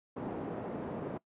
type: band-pass noise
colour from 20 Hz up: pink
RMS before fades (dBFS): -39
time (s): 0.16-1.18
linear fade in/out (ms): 10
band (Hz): 210 to 640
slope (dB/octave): 12
effects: noise-tail reverb RT60 0.1 s tail -21 dB re dry + resampled to 8000 Hz